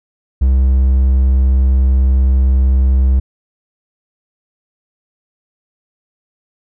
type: tone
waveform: triangle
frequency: 65.41 Hz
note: C2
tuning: in tune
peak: -6 dBFS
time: 0.41-3.2 s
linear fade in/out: 10 ms
effects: none